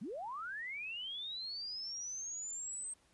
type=linear sweep; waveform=sine; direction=up; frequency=164.81 to 8372 Hz; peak=-40 dBFS; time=0.01-2.94 s; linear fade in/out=10 ms; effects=pink hiss -70 dBFS RMS until 3.13 s + resampled to 24000 Hz